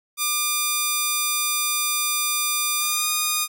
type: tone with pitch glide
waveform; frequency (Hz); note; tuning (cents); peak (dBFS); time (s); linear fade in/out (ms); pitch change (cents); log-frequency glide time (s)
5% pulse; 1200 to 1226.6; D6 to D#6; +37 to -25; -9; 0.17-3.48; 50; +38; 2.79-3.07
effects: none